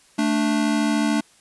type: tone pair together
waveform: square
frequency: 220 / 293.7 Hz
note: A3 / D4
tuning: 0 / 0 cents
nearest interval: perfect fourth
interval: 500 cents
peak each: -22 / -22 dBFS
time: 0.18-1.21 s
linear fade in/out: 10 ms
effects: white hiss -55 dBFS RMS until 1.4 s + resampled to 24000 Hz